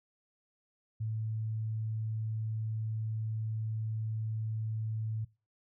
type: tone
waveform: sine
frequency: 110 Hz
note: A2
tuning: in tune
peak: -32 dBFS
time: 1-5.25 s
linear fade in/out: 10 ms
effects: noise-tail reverb RT60 0.3 s tail -22 dB re dry